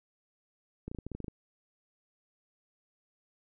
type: clicks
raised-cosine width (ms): 3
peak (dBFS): -26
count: 10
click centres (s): 0.88 / 0.915 / 0.948 / 0.987 / 1.066 / 1.117 / 1.15 / 1.203 / 1.244 / 1.282
effects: none